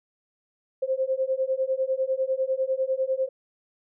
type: beating tone pair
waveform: sine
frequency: 521 / 531 Hz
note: C5 / C5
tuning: -7 / +25 cents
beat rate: 10 Hz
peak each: -26 dBFS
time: 0.82-3.29 s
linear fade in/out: 10 ms
effects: none